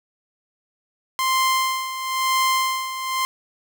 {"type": "tone with tremolo", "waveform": "sawtooth", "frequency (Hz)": 1046.5, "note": "C6", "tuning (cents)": 0, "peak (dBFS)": -13, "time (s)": [1.19, 3.25], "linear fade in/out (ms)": 0, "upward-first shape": "sine", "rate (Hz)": 1, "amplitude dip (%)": 70, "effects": []}